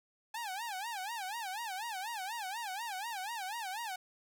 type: tone with vibrato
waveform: sawtooth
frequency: 838 Hz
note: G#5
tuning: 15 cents sharp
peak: -34 dBFS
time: 0.34-3.96 s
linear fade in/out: 5 ms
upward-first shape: sine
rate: 4.1 Hz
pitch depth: 220 cents each way
effects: none

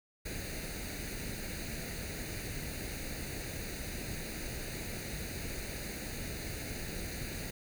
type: noise with comb filter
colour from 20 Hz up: pink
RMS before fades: -40 dBFS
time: 0.25-7.51 s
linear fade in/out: 10 ms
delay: 0.46 ms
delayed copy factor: +0.75
effects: none

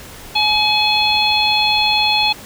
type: harmonic tone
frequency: 848 Hz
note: G#5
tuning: 36 cents sharp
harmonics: 1 / 3 / 4 / 5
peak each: -18 / -18 / -18 / -18 dBFS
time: 0.35-2.33 s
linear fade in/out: 10 ms
effects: pink hiss -36 dBFS RMS until 2.45 s

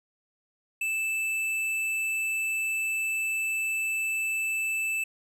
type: tone with tanh clipping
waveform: triangle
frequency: 2637 Hz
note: E7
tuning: in tune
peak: -28 dBFS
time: 0.81-5.04 s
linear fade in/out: 5 ms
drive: 16 dB
effects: none

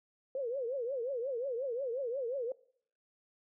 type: tone with vibrato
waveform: sine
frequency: 506 Hz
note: B4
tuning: 42 cents sharp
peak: -33 dBFS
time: 0.35-2.52 s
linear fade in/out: 2 ms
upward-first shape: triangle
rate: 5.6 Hz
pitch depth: 220 cents each way
effects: noise-tail reverb RT60 0.6 s tail -22 dB re dry

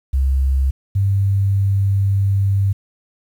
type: tone pair in turn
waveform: sine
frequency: 67 / 98.54 Hz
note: C2 / G2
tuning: +42 / +10 cents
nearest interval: perfect fifth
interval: 668 cents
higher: second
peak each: -13 dBFS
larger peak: neither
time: 0.13-0.71 / 0.95-2.73 s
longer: second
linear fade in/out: 10 ms
effects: 8-bit

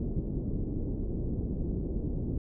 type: low-pass noise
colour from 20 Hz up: pink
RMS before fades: -32 dBFS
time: 0-2.38 s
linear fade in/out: 5 ms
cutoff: 380 Hz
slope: 24 dB/octave
effects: none

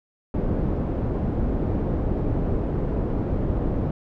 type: low-pass noise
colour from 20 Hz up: pink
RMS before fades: -24 dBFS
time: 0.34-3.91 s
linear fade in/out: 2 ms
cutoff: 450 Hz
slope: 12 dB/octave
effects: none

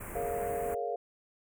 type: band-stop noise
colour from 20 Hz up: pink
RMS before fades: -42 dBFS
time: 0-0.75 s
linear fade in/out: 10 ms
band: 2400 to 7800 Hz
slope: 48 dB/octave
type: chord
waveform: sine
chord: Bb minor seventh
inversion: third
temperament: just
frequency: 419.5 / 466.2 / 559.4 / 699.2 Hz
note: Ab4 / Bb4 / Db5 / F5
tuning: +17 / 0 / +16 / +2 cents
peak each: -38 / -36 / -40 / -35 dBFS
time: 0.15-0.96 s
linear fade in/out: 5 ms
effects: none

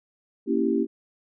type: chord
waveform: sine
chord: A# diminished seventh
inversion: none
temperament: equal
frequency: 233.1 / 277.2 / 329.6 / 392 Hz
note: A#3 / C#4 / E4 / G4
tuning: 0 / 0 / 0 / 0 cents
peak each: -26 dBFS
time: 0.46-0.87 s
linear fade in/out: 50 ms
effects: none

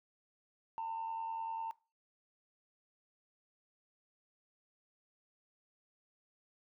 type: tone with amplitude modulation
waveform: sine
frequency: 904 Hz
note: A5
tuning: 47 cents sharp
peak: -33 dBFS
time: 0.78-1.71 s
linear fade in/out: 0 ms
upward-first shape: sine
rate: 90.1 Hz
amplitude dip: 50%
effects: noise-tail reverb RT60 0.3 s tail -21 dB re dry + tanh soft clip ceiling -33 dBFS

